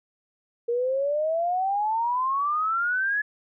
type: exponential sweep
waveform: sine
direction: up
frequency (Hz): 466.2 to 1716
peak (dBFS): -22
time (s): 0.68-3.22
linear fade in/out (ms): 10
effects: none